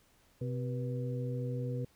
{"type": "harmonic tone with a mistuned harmonic", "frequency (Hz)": 127.6, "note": "C3", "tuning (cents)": -43, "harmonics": [1, 2, 3, 4], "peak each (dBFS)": [-34, -42, -48, -41], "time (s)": [0.41, 1.85], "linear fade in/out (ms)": 5, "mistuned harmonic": 4, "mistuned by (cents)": -82, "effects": ["pink hiss -67 dBFS RMS until 1.95 s"]}